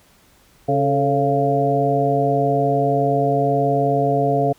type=harmonic tone with a mistuned harmonic; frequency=138.59 Hz; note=C#3; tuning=in tune; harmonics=1 / 2 / 3 / 4 / 5; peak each=-22 / -24 / -21 / -24 / -19 dBFS; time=0.68-4.53 s; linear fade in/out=10 ms; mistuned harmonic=3; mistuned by=+77 cents; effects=pink hiss -54 dBFS RMS until 4.58 s